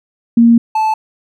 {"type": "tone pair in turn", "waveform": ["sine", "triangle"], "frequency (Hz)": [233.1, 873.2], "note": ["A#3", "A5"], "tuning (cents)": [0, -13], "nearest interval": "octave + major seventh", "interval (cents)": 2287, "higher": "second", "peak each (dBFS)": [-4, -9], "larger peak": "first", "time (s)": [[0.37, 0.58], [0.75, 0.94]], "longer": "first", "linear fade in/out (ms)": 5, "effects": []}